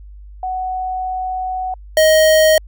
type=tone pair in turn; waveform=sine / square; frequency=744 / 626.8 Hz; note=F#5 / D#5; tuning=+9 / +13 cents; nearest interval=minor third; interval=296 cents; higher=first; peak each=-19 / -9 dBFS; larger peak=second; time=0.43-1.74 / 1.97-2.58 s; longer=first; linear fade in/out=2 ms; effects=added 50 Hz sine -34 dBFS peak until 2.67 s